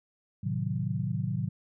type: chord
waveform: sine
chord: A diminished seventh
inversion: none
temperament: equal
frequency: 110 / 130.81 / 155.56 / 185 Hz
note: A2 / C3 / Eb3 / Gb3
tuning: 0 / 0 / 0 / 0 cents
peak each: -33 / -33 / -34 / -34 dBFS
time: 0.43-1.49 s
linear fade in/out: 10 ms
effects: none